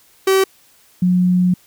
45% pulse / sine tone pair in turn, 383.8 / 180.65 Hz, G4 / F#3, -37 / -41 cents, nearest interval octave + minor second, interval 1304 cents, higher first, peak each -11 dBFS, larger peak neither, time 0.27-0.44 / 1.02-1.54 s, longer second, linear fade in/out 5 ms, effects white hiss -52 dBFS RMS until 1.66 s

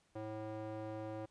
square tone with band-pass filter, 108.7 Hz, A2, 21 cents flat, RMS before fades -44 dBFS, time 0.15-1.26 s, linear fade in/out 10 ms, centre 520 Hz, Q 1.4, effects pink hiss -74 dBFS RMS until 1.3 s + resampled to 22050 Hz

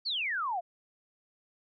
sine exponential sweep, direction down, 4641 to 659.3 Hz, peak -29 dBFS, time 0.05-0.61 s, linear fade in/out 20 ms, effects MP3 32 kbps

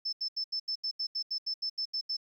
sine tone bursts, 5274 Hz, E8, in tune, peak -30 dBFS, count 14, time 0.05-2.169 s, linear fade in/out 10 ms, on 78 ms, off 79 ms, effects 11-bit

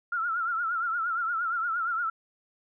sine tone with vibrato, 1372 Hz, F6, 31 cents flat, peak -26 dBFS, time 0.12-2.1 s, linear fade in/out 5 ms, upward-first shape triangle, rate 8.6 Hz, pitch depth 110 cents each way, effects none

